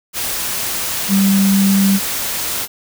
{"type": "tone in noise", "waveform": "sine", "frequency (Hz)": 196, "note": "G3", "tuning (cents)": 0, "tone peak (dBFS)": -10, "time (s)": [1.08, 2], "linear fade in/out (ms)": 50, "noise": "white", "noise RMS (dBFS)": -21, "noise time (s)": [0.13, 2.68], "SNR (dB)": 8, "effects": []}